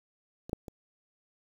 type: clicks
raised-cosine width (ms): 2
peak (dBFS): -29 / -16 / -28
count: 3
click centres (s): 0.495 / 0.531 / 0.682
effects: 8-bit